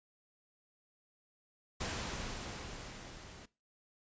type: noise with level ramp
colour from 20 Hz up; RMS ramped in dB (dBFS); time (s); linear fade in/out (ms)
pink; -37 to -53; 1.8-3.46; 10
effects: noise-tail reverb RT60 0.3 s tail -21 dB re dry + resampled to 16000 Hz